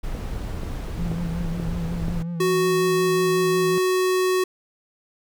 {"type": "noise", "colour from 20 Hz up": "brown", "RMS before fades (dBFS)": -29, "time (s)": [0.03, 2.23], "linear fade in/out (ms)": 10}
{"type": "click train", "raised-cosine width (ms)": 2, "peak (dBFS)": -18, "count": 5, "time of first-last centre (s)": [0.15, 2.082], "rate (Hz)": 2.07}
{"type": "tone with vibrato", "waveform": "triangle", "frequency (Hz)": 168.8, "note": "E3", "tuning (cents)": 41, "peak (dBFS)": -24, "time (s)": [0.99, 3.78], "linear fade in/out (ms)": 0, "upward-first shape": "sine", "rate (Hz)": 5.5, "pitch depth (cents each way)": 50}
{"type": "tone", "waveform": "square", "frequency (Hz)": 370, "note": "F#4", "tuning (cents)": 0, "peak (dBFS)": -19, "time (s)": [2.4, 4.44], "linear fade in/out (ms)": 5}
{"effects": []}